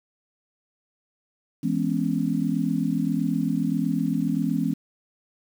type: chord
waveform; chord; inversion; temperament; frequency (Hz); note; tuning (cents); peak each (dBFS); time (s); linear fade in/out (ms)
sine; C# minor seventh; first; just; 166.31 / 207.9 / 249.5 / 277.2; E3 / G#3 / B3 / C#4; +16 / +2 / +18 / 0; -27; 1.63-4.74; 10
effects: 8-bit